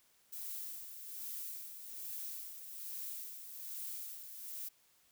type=noise with tremolo; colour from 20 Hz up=violet; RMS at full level=-43 dBFS; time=0.32-4.69 s; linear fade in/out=10 ms; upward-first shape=sine; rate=1.2 Hz; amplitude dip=55%; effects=white hiss -70 dBFS RMS until 5.11 s